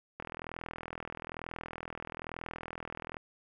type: click train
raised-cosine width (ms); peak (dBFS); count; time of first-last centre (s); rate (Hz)
0.5; -24; 123; 0.2-3.168; 41.1
effects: none